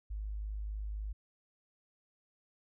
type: tone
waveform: sine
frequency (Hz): 51.91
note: G#1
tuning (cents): 0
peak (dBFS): -36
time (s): 0.1-1.13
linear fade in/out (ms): 10
effects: none